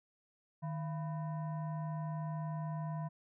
sine tone with frequency modulation, 155.56 Hz, D#3, in tune, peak -36 dBFS, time 0.62-3.09 s, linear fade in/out 20 ms, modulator 836 Hz, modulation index 0.56, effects none

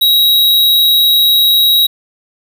square tone with amplitude modulation, 3833 Hz, A#7, 47 cents sharp, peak -6 dBFS, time 0.01-1.87 s, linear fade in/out 10 ms, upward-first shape sine, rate 161 Hz, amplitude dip 30%, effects none

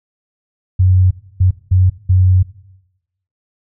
sine tone bursts at uneven times, 92.5 Hz, F#2, in tune, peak -7 dBFS, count 4, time 0.79-1.11 / 1.4-1.51 / 1.71-1.9 / 2.09-2.43 s, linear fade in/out 10 ms, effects noise-tail reverb RT60 0.9 s tail -18 dB re dry

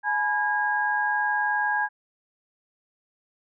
sine tone cluster, 842 / 981 / 1633 Hz, G#5 / B5 / G#6, +24 / -12 / -30 cents, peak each -26 / -32 / -24 dBFS, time 0.03-1.89 s, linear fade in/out 50 ms, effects none

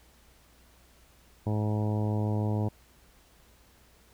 harmonic tone, 106.2 Hz, G#2, 39 cents sharp, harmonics 1 / 2 / 3 / 4 / 5 / 6 / 7 / 8 / 9, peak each -27 / -33 / -37 / -39 / -41 / -43 / -44 / -45 / -46 dBFS, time 1.46-2.69 s, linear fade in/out 10 ms, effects added 60 Hz sine -61 dBFS peak until 4.13 s + pink hiss -61 dBFS RMS until 4.13 s

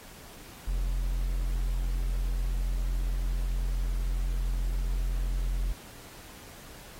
triangle tone, 43.65 Hz, F1, in tune, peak -24 dBFS, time 0.67-5.73 s, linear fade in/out 10 ms, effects pink hiss -49 dBFS RMS until 6.99 s + AAC 48 kbps

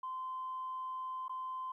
sine tone with dropouts, 1034 Hz, C6, 21 cents flat, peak -37 dBFS, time 0.03-1.72 s, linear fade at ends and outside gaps 5 ms, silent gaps 1.282-1.294 s, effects tanh soft clip ceiling -33 dBFS + 13-bit

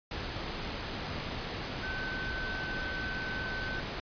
sine tone in noise, 1526 Hz, G6, 47 cents flat, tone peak -36 dBFS, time 1.83-3.8 s, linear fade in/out 2 ms, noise pink, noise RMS -37 dBFS, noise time 0.11-4 s, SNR -2 dB, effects resampled to 11025 Hz

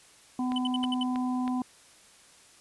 harmonic tone, 252 Hz, B3, 35 cents sharp, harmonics 1 / 3 / 4, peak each -27 / -37 / -39 dBFS, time 0.39-1.62 s, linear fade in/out 2 ms
click train, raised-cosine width 0.3 ms, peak -23 dBFS, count 4, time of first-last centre 0.52-1.478 s, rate 3.13 Hz
triangle tone bursts, 3006 Hz, F#7, 27 cents sharp, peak -28 dBFS, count 6, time 0.56-1.031 s, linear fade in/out 2 ms, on 21 ms, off 69 ms
effects white hiss -56 dBFS RMS until 2.6 s + resampled to 24000 Hz

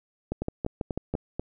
two click trains, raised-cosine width 2 ms, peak -16 / -15 dBFS, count 5 / 6, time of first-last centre 0.42-1.396 / 0.32-1.14 s, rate 4.1 / 6.1 Hz, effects none

